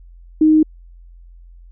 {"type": "tone", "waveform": "sine", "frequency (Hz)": 311.1, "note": "D#4", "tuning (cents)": 0, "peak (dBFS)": -8, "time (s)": [0.41, 0.63], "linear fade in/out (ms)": 5, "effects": ["added 43 Hz sine -39 dBFS peak until 1.71 s"]}